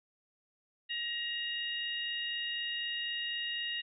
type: harmonic tone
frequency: 944 Hz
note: A#5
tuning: 22 cents sharp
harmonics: 2 / 3 / 4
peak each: -39 / -36 / -42 dBFS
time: 0.89-3.82 s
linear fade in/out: 20 ms
effects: none